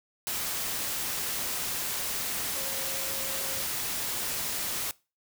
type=tone in noise; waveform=sine; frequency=539 Hz; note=C#5; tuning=49 cents flat; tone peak=-42 dBFS; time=2.56-3.63 s; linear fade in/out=0 ms; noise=white; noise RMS=-32 dBFS; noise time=0.27-4.91 s; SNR=-13 dB; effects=noise-tail reverb RT60 0.3 s tail -22 dB re dry